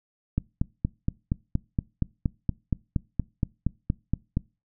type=click train; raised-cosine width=5 ms; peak=-11 dBFS; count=18; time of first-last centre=0.38-4.371 s; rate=4.26 Hz; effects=noise-tail reverb RT60 0.3 s tail -24 dB re dry